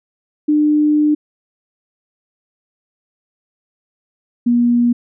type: tone pair in turn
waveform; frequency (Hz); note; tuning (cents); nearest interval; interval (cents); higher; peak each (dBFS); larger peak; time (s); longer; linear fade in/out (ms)
sine; 300 / 239.7; D4 / A#3; +37 / +48; major third; 389; first; -10; neither; 0.48-1.15 / 4.46-4.93; first; 10
effects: none